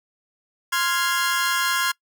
sawtooth chord, F minor, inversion second, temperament equal, 1046.5 / 1396.9 / 1661.2 Hz, C6 / F6 / Ab6, 0 / 0 / 0 cents, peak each -21 dBFS, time 0.72-1.92 s, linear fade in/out 10 ms, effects noise-tail reverb RT60 0.1 s tail -24 dB re dry

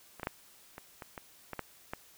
clicks, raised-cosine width 0.5 ms, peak -30 / -21 / -17 / -28 / -27 / -26 / -23 / -20 / -21 dBFS, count 9, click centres 0.197 / 0.232 / 0.271 / 0.781 / 1.022 / 1.178 / 1.533 / 1.593 / 1.935 s, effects white hiss -59 dBFS RMS until 2.17 s

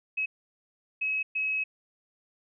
sine tone bursts at uneven times, 2562 Hz, E7, 50 cents flat, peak -26 dBFS, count 3, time 0.17-0.26 / 1.01-1.23 / 1.35-1.64 s, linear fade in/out 10 ms, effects none

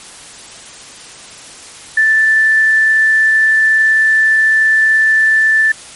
sine tone, 1762 Hz, A6, 2 cents sharp, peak -7 dBFS, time 1.97-5.72 s, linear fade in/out 5 ms, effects white hiss -34 dBFS RMS until 5.95 s + MP3 48 kbps

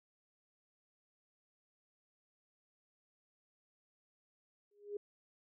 sine tone with exponential growth, 410.6 Hz, G#4, 20 cents flat, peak -35 dBFS, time 4.71-4.97 s, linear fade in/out 5 ms, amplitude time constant 55 ms, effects none

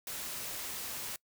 white noise, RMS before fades -40 dBFS, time 0.07-1.16 s, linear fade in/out 2 ms, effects noise-tail reverb RT60 0.1 s tail -24 dB re dry

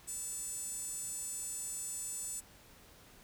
sawtooth tone with high-pass filter, 880 Hz, A5, in tune, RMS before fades -41 dBFS, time 0.07-2.41 s, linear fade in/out 20 ms, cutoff 8100 Hz, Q 6.6, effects pink hiss -59 dBFS RMS until 3.23 s

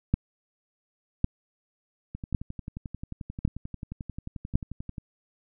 two click trains, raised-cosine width 5 ms, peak -9 / -23 dBFS, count 5 / 33, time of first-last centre 0.14-4.555 / 2.15-4.982 s, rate 0.906 / 11.3 Hz, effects none

